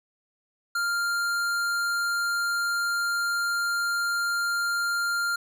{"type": "tone with tanh clipping", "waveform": "sine", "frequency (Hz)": 1396.9, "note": "F6", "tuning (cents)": 0, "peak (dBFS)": -26, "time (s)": [0.75, 5.36], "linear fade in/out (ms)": 5, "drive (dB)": 18, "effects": []}